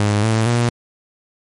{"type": "tone with pitch steps", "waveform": "sawtooth", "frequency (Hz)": [103.83, 111.28, 119.27], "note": ["G#2", "A2", "A#2"], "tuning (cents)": [0, 20, 40], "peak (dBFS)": -10, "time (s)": [0, 0.69], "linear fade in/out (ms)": 0, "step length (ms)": 230, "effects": ["MP3 48 kbps"]}